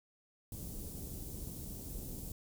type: band-stop noise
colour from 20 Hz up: pink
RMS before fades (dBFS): -44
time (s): 0.52-2.32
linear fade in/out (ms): 2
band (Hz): 310 to 9300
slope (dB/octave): 12
effects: none